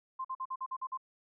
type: tone bursts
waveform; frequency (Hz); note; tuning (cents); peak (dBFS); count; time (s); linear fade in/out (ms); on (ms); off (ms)
sine; 1046.5; C6; 0; -34; 8; 0.19-0.975; 10; 57; 47
effects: none